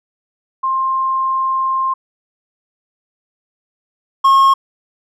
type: tone pair in turn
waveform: sine / triangle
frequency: 1057 / 1082.3 Hz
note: C6 / C#6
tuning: +17 / -42 cents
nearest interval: unison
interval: 41 cents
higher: second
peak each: -14 / -5 dBFS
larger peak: second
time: 0.63-1.94 / 4.24-4.54 s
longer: first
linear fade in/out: 10 ms
effects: none